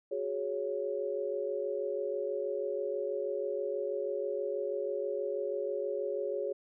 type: chord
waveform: sine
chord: F# suspended second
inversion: none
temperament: just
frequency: 370 / 416.2 / 555 Hz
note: F#4 / G#4 / C#5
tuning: 0 / +4 / +2 cents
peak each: -38 / -35 / -35 dBFS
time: 0.11-6.53 s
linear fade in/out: 10 ms
effects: none